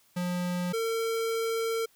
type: tone pair in turn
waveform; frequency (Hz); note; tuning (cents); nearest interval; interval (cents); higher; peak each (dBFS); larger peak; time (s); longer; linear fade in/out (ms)
square; 178.1 / 453.5; F3 / A#4; +34 / -48; octave + major third; 1618; second; -29 / -28; second; 0.16-0.73 / 0.73-1.86; second; 10
effects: white hiss -64 dBFS RMS until 1.95 s